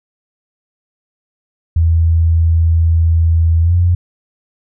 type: tone with pitch glide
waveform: sine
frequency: 82.41 to 87.82 Hz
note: E2 to F2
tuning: 0 to +10 cents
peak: -8 dBFS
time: 1.76-3.95 s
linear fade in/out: 5 ms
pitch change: +110 cents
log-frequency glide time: 3.62-3.74 s
effects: none